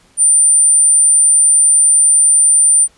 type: tone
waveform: sine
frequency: 9150 Hz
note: D9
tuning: 46 cents flat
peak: -6 dBFS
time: 0.17-2.88 s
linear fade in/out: 50 ms
effects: pink hiss -51 dBFS RMS until 2.97 s + resampled to 24000 Hz